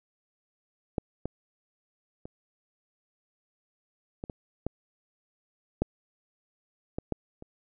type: clicks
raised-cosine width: 2 ms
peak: -14 / -18 / -27 / -22 / -23 / -16 / -11 / -18 / -15 / -30 dBFS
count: 10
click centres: 0.982 / 1.256 / 2.255 / 4.239 / 4.298 / 4.666 / 5.82 / 6.985 / 7.123 / 7.424 s
effects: none